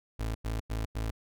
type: tone bursts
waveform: 30% pulse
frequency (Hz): 55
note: A1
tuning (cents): 0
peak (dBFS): -28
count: 4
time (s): 0.19-1.109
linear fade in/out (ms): 10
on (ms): 160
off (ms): 93
effects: none